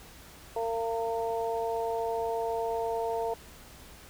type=harmonic tone; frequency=228.2 Hz; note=A#3; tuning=37 cents flat; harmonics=2 / 3 / 4; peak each=-31 / -33 / -35 dBFS; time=0.56-3.34 s; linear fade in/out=5 ms; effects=added 60 Hz sine -57 dBFS peak until 4.09 s + pink hiss -51 dBFS RMS until 4.09 s